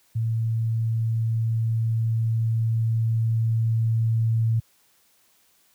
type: tone with level ramp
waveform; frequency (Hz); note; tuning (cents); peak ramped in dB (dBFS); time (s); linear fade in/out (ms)
sine; 113.2; A2; +50; -21 to -18; 0.15-4.6; 10
effects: white hiss -62 dBFS RMS until 5.74 s + high-pass 60 Hz 12 dB/octave